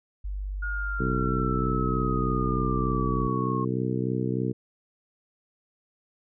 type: tone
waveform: sine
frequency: 49 Hz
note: G1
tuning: in tune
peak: -29 dBFS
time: 0.24-3.28 s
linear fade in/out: 10 ms
type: linear sweep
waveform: sine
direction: down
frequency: 1432 to 1078 Hz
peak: -30 dBFS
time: 0.62-3.65 s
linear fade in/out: 10 ms
type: harmonic tone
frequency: 63.3 Hz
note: B1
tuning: 43 cents sharp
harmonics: 2 / 3 / 4 / 5 / 6 / 7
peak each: -29 / -31 / -32 / -33 / -34 / -34 dBFS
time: 0.99-4.53 s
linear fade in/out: 20 ms
effects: none